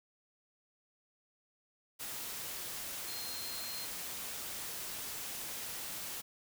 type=tone in noise; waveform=sine; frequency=4186 Hz; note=C8; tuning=in tune; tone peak=-44 dBFS; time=3.07-3.86 s; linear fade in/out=20 ms; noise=white; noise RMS=-42 dBFS; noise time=1.99-6.22 s; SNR=-5 dB; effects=none